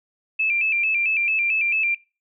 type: tone with vibrato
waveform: sine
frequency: 2489 Hz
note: D#7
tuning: in tune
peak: -18 dBFS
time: 0.39-1.95 s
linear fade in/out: 10 ms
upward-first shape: square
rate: 4.5 Hz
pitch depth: 81 cents each way
effects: noise-tail reverb RT60 0.3 s tail -22 dB re dry